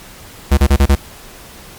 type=tone bursts; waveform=square; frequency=69.3 Hz; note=C#2; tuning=in tune; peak=-7 dBFS; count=5; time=0.51-0.955 s; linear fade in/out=10 ms; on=65 ms; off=30 ms; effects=pink hiss -37 dBFS RMS until 1.78 s + MP3 96 kbps